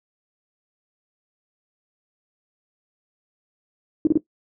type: tone bursts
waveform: sine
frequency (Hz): 311.1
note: D#4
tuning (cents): 0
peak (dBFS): -12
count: 3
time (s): 4.05-4.175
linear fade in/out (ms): 2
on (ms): 21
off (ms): 31
effects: noise-tail reverb RT60 0.1 s tail -17 dB re dry